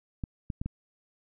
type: clicks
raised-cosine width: 5 ms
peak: -20 dBFS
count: 4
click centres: 0.238 / 0.502 / 0.615 / 0.66 s
effects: none